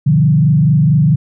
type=tone with frequency modulation; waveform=sine; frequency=150.4 Hz; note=D3; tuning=42 cents sharp; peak=-7 dBFS; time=0.06-1.16 s; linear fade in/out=10 ms; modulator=24.4 Hz; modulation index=1; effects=none